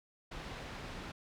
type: low-pass noise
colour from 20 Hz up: pink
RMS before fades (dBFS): -45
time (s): 0.31-1.12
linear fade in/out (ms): 10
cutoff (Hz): 3800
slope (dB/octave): 12
effects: none